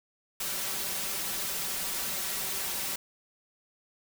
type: noise with comb filter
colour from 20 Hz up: white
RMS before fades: -33 dBFS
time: 0.4-2.96 s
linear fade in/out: 5 ms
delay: 5.2 ms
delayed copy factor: +0.6
effects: none